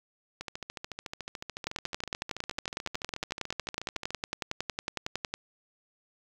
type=two click trains; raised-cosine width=0.2 ms; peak=-20 / -14 dBFS; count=52 / 41; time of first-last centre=0.41-4.106 / 1.67-5.34 s; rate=13.8 / 10.9 Hz; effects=8-bit

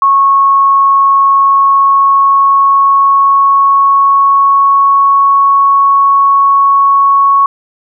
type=tone with pitch glide; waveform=sine; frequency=1100 to 1108.3 Hz; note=C#6 to C#6; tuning=-14 to -1 cents; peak=-4 dBFS; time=0.02-7.46 s; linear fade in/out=2 ms; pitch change=+13 cents; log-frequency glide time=1.32-5.24 s; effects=none

